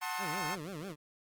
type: chord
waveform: 25% pulse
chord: F# diminished seventh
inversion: none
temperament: just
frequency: 740 / 888 / 1065.6 / 1278.7 Hz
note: F#5 / A5 / C6 / Eb6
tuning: 0 / +16 / +31 / +47 cents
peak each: -37 / -35 / -35 / -41 dBFS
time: 0.01-0.56 s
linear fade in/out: 20 ms
type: tone with vibrato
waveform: 20% pulse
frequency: 171.7 Hz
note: F3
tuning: 29 cents flat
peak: -35 dBFS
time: 0.18-0.96 s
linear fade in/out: 50 ms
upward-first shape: sine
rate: 6.2 Hz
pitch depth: 270 cents each way
effects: Opus 32 kbps